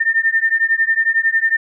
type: beating tone pair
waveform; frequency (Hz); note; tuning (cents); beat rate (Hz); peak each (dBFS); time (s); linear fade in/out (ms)
sine; 1801 / 1812; A6 / A#6; +40 / -50; 11; -16; 0-1.57; 10
effects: none